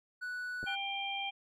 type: tone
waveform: triangle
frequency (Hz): 1480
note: F#6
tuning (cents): 0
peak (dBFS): -35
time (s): 0.21-0.76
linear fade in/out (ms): 20
type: clicks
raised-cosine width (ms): 2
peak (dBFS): -33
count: 2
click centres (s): 0.63 / 0.64
type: harmonic tone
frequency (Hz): 793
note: G5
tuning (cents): +20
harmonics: 1 / 3 / 4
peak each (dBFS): -39 / -39 / -39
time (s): 0.66-1.31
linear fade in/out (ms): 20
effects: none